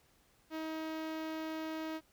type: tone with notch filter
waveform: sawtooth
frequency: 317.1 Hz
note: D#4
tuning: 33 cents sharp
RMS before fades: -40 dBFS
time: 0.5-2.01 s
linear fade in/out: 50 ms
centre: 8800 Hz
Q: 0.52
effects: pink hiss -69 dBFS RMS until 2.12 s